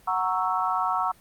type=chord; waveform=sine; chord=F# dominant seventh; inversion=none; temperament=equal; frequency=740 / 932.3 / 1108.7 / 1318.5 Hz; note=F#5 / A#5 / C#6 / E6; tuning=0 / 0 / 0 / 0 cents; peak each=-28 dBFS; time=0.07-1.12 s; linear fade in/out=10 ms; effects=pink hiss -56 dBFS RMS until 1.2 s + Opus 32 kbps